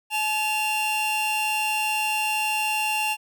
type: tone pair together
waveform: 45% pulse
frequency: 856.7 / 2761 Hz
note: A5 / F7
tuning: -46 / -20 cents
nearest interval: octave + minor sixth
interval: 2026 cents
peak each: -26 / -25 dBFS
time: 0.1-3.17 s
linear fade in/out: 50 ms
effects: none